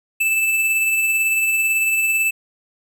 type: tone with tremolo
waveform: square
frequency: 2637 Hz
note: E7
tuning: in tune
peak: -15 dBFS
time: 0.2-2.31 s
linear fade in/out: 10 ms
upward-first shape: triangle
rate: 18 Hz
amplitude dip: 35%
effects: none